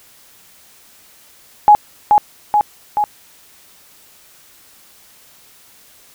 sine tone with echo, 836 Hz, G#5, 11 cents sharp, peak -3 dBFS, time 1.68-1.75 s, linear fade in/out 0 ms, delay 430 ms, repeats 3, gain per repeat -3 dB, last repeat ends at 3.04 s, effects white hiss -47 dBFS RMS until 6.14 s

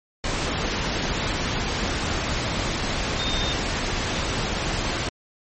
sine tone in noise, 3648 Hz, A#7, 38 cents flat, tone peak -27 dBFS, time 3.19-3.53 s, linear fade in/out 2 ms, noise pink, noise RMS -25 dBFS, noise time 0.24-5.09 s, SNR -5 dB, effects low-pass 7000 Hz 12 dB/octave + MP3 32 kbps

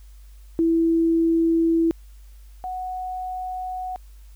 sine tone pair in turn, 330 / 739.1 Hz, E4 / F#5, +2 / -2 cents, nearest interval octave + major second, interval 1396 cents, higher second, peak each -16 / -27 dBFS, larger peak first, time 0.59-1.91 / 2.64-3.96 s, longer neither, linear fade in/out 0 ms, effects added 50 Hz sine -42 dBFS peak until 4.35 s + white hiss -60 dBFS RMS until 4.35 s

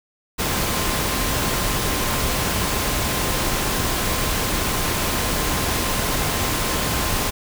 sine tone in noise, 1046.5 Hz, C6, in tune, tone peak -33 dBFS, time 0.38-7.31 s, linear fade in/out 20 ms, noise pink, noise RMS -22 dBFS, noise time 0.38-7.31 s, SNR -14 dB, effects none

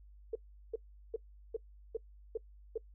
sine tone bursts, 449.4 Hz, A4, 37 cents sharp, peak -32 dBFS, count 7, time 0.33-2.778 s, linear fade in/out 5 ms, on 24 ms, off 380 ms, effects noise-tail reverb RT60 0.1 s tail -23 dB re dry + added 50 Hz sine -54 dBFS peak until 2.94 s

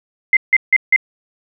sine tone bursts, 2078 Hz, C7, 12 cents flat, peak -7 dBFS, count 4, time 0.33-0.962 s, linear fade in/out 2 ms, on 38 ms, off 160 ms, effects none

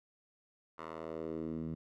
10% pulse tone with band-pass filter sweep, 80.5 Hz, E2, 41 cents flat, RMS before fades -41 dBFS, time 0.78-1.75 s, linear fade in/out 10 ms, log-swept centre 1100 to 170 Hz, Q 1.7, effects none

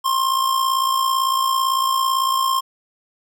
square tone with amplitude modulation, 1061 Hz, C6, 24 cents sharp, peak -15 dBFS, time 0.04-2.61 s, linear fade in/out 20 ms, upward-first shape sine, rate 57.9 Hz, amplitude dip 55%, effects none

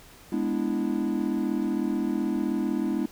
triangle chord, E dominant seventh, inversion first, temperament equal, 207.7 / 246.9 / 293.7 / 329.6 Hz, G#3 / B3 / D4 / E4, 0 / 0 / 0 / 0 cents, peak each -28 dBFS, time 0.32-3.06 s, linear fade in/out 5 ms, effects pink hiss -51 dBFS RMS until 3.11 s

